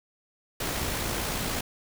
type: noise with amplitude modulation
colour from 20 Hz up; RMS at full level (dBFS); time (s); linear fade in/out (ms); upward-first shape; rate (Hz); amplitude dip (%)
pink; -29; 0.6-1.61; 5; sine; 57.1; 30
effects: none